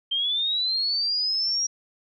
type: linear sweep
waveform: sine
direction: up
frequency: 3136 to 5700 Hz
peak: -22 dBFS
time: 0.11-1.67 s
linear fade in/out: 10 ms
effects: none